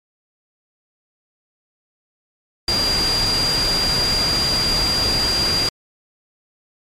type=tone in noise; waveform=sine; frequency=4778 Hz; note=D8; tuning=29 cents sharp; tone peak=-17 dBFS; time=2.68-5.69 s; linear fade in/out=2 ms; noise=pink; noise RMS=-23 dBFS; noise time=2.68-5.69 s; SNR=+3 dB; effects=low-pass 10000 Hz 12 dB/octave + MP3 64 kbps